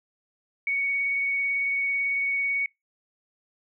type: tone with vibrato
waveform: sine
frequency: 2232 Hz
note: C#7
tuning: 11 cents sharp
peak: -23 dBFS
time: 0.67-2.66 s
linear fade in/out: 2 ms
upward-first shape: triangle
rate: 18 Hz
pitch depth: 17 cents each way
effects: noise-tail reverb RT60 0.2 s tail -25 dB re dry